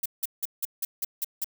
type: noise bursts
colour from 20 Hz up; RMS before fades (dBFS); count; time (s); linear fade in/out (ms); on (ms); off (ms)
violet; -28; 8; 0.03-1.444; 5; 28; 170
effects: none